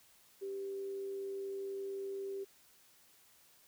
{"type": "tone with amplitude modulation", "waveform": "sine", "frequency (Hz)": 392, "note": "G4", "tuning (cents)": 0, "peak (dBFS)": -37, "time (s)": [0.41, 2.45], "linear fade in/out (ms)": 20, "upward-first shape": "sine", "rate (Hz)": 104, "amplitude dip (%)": 25, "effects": ["white hiss -65 dBFS RMS until 3.67 s"]}